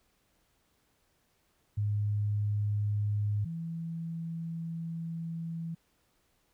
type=tone pair in turn; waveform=sine; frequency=103.83 / 165.44 Hz; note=G#2 / E3; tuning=0 / +7 cents; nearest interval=minor sixth; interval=807 cents; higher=second; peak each=-27 / -34 dBFS; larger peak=first; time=1.77-3.45 / 3.45-5.75 s; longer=second; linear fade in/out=10 ms; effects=pink hiss -72 dBFS RMS until 6.53 s